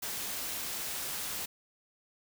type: noise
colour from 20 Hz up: white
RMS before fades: -37 dBFS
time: 0.02-1.46 s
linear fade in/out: 10 ms
effects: none